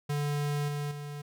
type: tone with level steps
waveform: square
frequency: 145.8 Hz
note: D3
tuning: 12 cents flat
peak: -29 / -32 / -38 dBFS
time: 0.09-1.22 s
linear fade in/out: 10 ms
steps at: 0.68 / 0.91 s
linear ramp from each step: 5 ms
effects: none